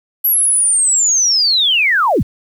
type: linear sweep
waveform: sine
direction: down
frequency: 11840 to 33 Hz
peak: -10 dBFS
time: 0.24-2.23 s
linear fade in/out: 10 ms
effects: 7-bit